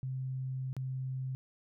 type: tone with dropouts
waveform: sine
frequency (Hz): 130.81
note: C3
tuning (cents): 0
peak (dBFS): -34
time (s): 0.03-1.35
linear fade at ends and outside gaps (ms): 0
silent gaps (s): 0.73-0.766
effects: none